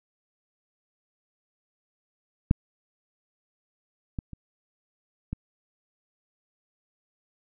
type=clicks; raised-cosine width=5 ms; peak=-6 / -18 / -27 / -18 dBFS; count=4; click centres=2.511 / 4.188 / 4.333 / 5.33 s; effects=none